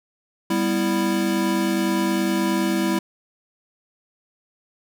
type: chord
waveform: square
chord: E minor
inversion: first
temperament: equal with one note detuned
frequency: 197.36 / 246.9 / 329.6 Hz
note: G3 / B3 / E4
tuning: +12 / 0 / 0 cents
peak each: -24 / -28 / -23 dBFS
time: 0.5-2.99 s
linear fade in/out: 5 ms
effects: none